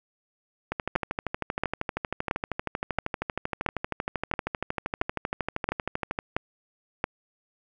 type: two click trains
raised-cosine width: 0.5 ms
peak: -9 / -13 dBFS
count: 10 / 71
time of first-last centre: 0.96-7.041 / 0.72-6.189 s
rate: 1.48 / 12.8 Hz
effects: none